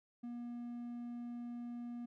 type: tone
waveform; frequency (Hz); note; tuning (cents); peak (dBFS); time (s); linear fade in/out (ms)
triangle; 239.4; A#3; +46; -40; 0.23-2.06; 10
effects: none